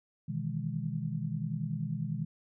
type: chord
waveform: sine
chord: E major seventh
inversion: second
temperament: just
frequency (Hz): 123.61 / 154.51 / 164.81 / 206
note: B2 / D#3 / E3 / G#3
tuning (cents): +2 / -12 / 0 / -14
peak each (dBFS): -38 / -35 / -38 / -39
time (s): 0.28-2.25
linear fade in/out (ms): 10
effects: none